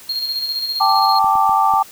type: tone with tremolo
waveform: triangle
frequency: 4238 Hz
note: C8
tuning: 21 cents sharp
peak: -17 dBFS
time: 0.09-1.19 s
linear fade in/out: 5 ms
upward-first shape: square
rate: 15 Hz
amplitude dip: 40%
type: chord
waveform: sine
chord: G suspended second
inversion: none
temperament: equal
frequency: 784 / 880 / 1174.7 Hz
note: G5 / A5 / D6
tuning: 0 / 0 / 0 cents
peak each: -16 dBFS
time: 0.8-1.83 s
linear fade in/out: 10 ms
type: clicks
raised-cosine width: 3 ms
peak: -23 dBFS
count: 4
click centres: 1.244 / 1.355 / 1.494 / 1.738 s
effects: white hiss -41 dBFS RMS until 1.91 s